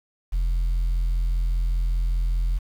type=tone; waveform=sine; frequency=42.52 Hz; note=F1; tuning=46 cents flat; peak=-17 dBFS; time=0.32-2.59 s; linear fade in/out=20 ms; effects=tanh soft clip ceiling -19 dBFS + 8-bit